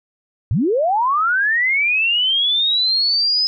sine linear sweep, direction up, 82.41 to 5100 Hz, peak -14 dBFS, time 0.51-3.47 s, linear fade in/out 0 ms, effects none

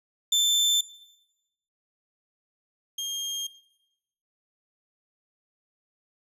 30% pulse tone pair in turn, 3543 / 3217 Hz, A7 / G7, +11 / +44 cents, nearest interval major second, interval 167 cents, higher first, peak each -17 / -26 dBFS, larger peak first, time 0.32-0.81 / 2.98-3.47 s, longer neither, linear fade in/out 5 ms, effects noise-tail reverb RT60 0.9 s tail -17 dB re dry + resampled to 32000 Hz

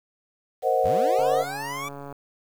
sine chord, C half-diminished seventh, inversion third, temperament equal, 466.2 / 523.3 / 622.3 / 740 Hz, Bb4 / C5 / Eb5 / Gb5, 0 / 0 / 0 / 0 cents, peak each -26 / -23 / -27 / -23 dBFS, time 0.62-1.45 s, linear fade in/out 50 ms
25% pulse linear sweep, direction up, 55 to 1174.7 Hz, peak -27 dBFS, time 0.84-1.89 s, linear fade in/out 10 ms
click train, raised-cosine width 1 ms, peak -25 dBFS, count 133, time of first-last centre 1.19-2.126 s, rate 141 Hz
effects 8-bit

